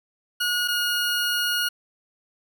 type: tone pair in turn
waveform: 20% pulse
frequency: 1446 / 1438.6 Hz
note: F#6 / F#6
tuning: -40 / -49 cents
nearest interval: unison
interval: 9 cents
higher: first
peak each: -17 dBFS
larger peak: neither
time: 0.4-0.68 / 0.68-1.69 s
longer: second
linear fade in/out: 10 ms
effects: none